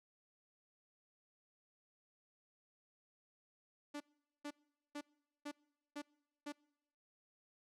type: tone bursts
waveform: sawtooth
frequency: 292.2 Hz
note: D4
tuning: 9 cents flat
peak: -39 dBFS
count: 6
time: 3.94-6.524 s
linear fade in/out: 10 ms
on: 64 ms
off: 440 ms
effects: noise-tail reverb RT60 0.9 s tail -26 dB re dry + low-pass 9000 Hz 12 dB/octave